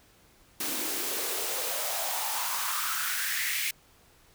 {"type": "noise with high-pass filter sweep", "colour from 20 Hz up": "white", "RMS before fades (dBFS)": -31, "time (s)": [0.6, 3.71], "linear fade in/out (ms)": 5, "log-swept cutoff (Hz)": [250, 2300], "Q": 4.2, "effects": ["pink hiss -60 dBFS RMS until 4.34 s"]}